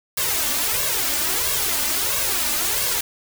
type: noise with flanger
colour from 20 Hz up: white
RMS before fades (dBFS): -22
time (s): 0.17-3.01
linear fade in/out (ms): 5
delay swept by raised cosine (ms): 1.8 to 3.4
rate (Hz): 1.5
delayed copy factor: +0.75
effects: none